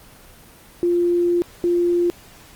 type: tone bursts at uneven times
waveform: sine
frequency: 348.5 Hz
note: F4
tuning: 4 cents flat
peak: -15 dBFS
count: 2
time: 0.83-1.42 / 1.64-2.1 s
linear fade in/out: 0 ms
effects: pink hiss -46 dBFS RMS until 2.55 s + Opus 24 kbps